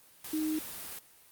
sine tone in noise, 311.1 Hz, D#4, in tune, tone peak -29 dBFS, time 0.33-0.59 s, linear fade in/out 5 ms, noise white, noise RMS -42 dBFS, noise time 0.24-0.99 s, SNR +10 dB, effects white hiss -59 dBFS RMS until 1.31 s + Opus 32 kbps

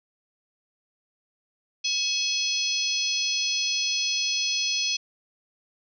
harmonic tone with a mistuned harmonic, 854 Hz, G#5, 48 cents sharp, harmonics 3 / 4 / 5 / 6 / 7, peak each -30 / -30 / -30 / -30 / -30 dBFS, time 1.84-4.97 s, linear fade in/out 10 ms, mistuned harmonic 4, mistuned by -43 cents, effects none

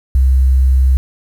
sine tone, 65.41 Hz, C2, in tune, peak -7 dBFS, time 0.15-0.97 s, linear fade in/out 0 ms, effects 7-bit

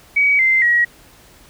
sine tone with pitch steps, 2267 / 2079 / 1906.3 Hz, C#7 / C7 / A#6, +38 / -12 / +38 cents, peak -11 dBFS, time 0.16-0.85 s, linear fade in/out 10 ms, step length 230 ms, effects pink hiss -47 dBFS RMS until 1.49 s

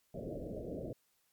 white low-pass noise, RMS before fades -42 dBFS, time 0.14-0.93 s, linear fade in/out 5 ms, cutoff 640 Hz, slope 96 dB/octave, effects white hiss -75 dBFS RMS until 1.32 s + MP3 96 kbps

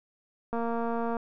click train, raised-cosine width 1 ms, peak -19 dBFS, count 149, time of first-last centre 0.53-1.168 s, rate 232 Hz, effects none

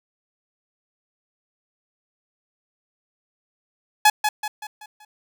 sawtooth tone with echo, 847 Hz, G#5, 34 cents sharp, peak -7 dBFS, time 4.05-4.1 s, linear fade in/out 5 ms, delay 190 ms, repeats 5, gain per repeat -7 dB, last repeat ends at 5.05 s, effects none

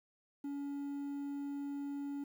triangle tone with quantisation, 282.9 Hz, C#4, 35 cents sharp, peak -36 dBFS, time 0.44-2.24 s, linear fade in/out 5 ms, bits 11, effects none

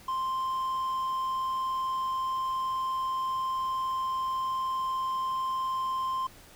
triangle tone, 1046.5 Hz, C6, in tune, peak -26 dBFS, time 0.08-6.27 s, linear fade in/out 5 ms, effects pink hiss -53 dBFS RMS until 6.55 s

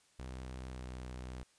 sawtooth tone with pitch glide, 63.8 to 62.85 Hz, C2 to B1, -43 to +31 cents, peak -39 dBFS, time 0.19-1.43 s, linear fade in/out 0 ms, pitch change -26 cents, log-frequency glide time 0.72-0.85 s, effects white hiss -69 dBFS RMS until 1.58 s + resampled to 22050 Hz

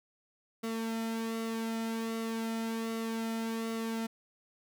sawtooth tone with flanger, 225.9 Hz, A3, 46 cents sharp, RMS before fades -35 dBFS, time 0.63-4.07 s, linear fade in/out 10 ms, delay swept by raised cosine 1.2 to 1.85 ms, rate 1.3 Hz, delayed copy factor -0.55, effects none

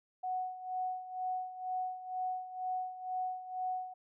sine tone with tremolo, 740 Hz, F#5, in tune, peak -32 dBFS, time 0.23-3.94 s, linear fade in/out 10 ms, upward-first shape sine, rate 2.1 Hz, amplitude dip 75%, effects none

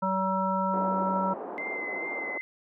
harmonic tone, 190.1 Hz, F#3, 47 cents sharp, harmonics 1 / 3 / 5 / 7, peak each -30 / -32 / -28 / -32 dBFS, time 0.02-1.34 s, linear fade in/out 10 ms
pink band-pass noise, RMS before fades -38 dBFS, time 0.73-2.38 s, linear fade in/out 5 ms, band 300 to 1000 Hz, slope 24 dB/octave
sine tone with vibrato, 2067 Hz, C7, 22 cents flat, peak -32 dBFS, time 1.58-2.41 s, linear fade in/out 0 ms, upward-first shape sine, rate 2.4 Hz, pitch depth 24 cents each way
effects none

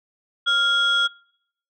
sine tone pair together, 1396.9 / 3326 Hz, F6 / G#7, 0 / +2 cents, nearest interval octave + minor third, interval 1502 cents, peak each -18 dBFS, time 0.46-1.08 s, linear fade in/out 20 ms, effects noise-tail reverb RT60 0.7 s tail -25 dB re dry + tanh soft clip ceiling -12 dBFS

